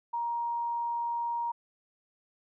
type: tone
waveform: sine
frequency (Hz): 941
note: A#5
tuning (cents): +16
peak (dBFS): -29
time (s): 0.13-1.52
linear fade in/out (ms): 10
effects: none